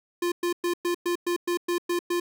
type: tone bursts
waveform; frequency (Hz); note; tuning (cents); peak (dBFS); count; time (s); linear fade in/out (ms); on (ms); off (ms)
square; 349.2; F4; 0; -24; 10; 0.22-2.2; 5; 99; 110
effects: none